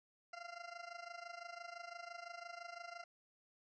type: tone with amplitude modulation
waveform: 20% pulse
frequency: 691 Hz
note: F5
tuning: 19 cents flat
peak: -40 dBFS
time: 0.33-3.04 s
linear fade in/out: 5 ms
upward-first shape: sine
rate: 25.9 Hz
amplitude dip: 80%
effects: resampled to 16000 Hz